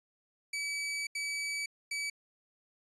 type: tone bursts at uneven times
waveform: sawtooth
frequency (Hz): 2291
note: D7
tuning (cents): -44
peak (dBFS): -30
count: 3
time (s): 0.53-1.07 / 1.15-1.66 / 1.91-2.1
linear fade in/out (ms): 5
effects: resampled to 24000 Hz